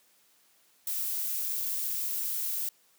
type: noise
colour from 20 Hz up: violet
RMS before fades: -32 dBFS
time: 0.87-2.69 s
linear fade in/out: 2 ms
effects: white hiss -65 dBFS RMS until 2.98 s + high-pass 150 Hz 12 dB/octave